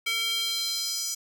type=tone with high-pass filter sweep; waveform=square; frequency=454.9 Hz; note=A#4; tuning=42 cents flat; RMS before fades=-29 dBFS; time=0.06-1.15 s; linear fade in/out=10 ms; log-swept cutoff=2500 to 6000 Hz; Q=3.2; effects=none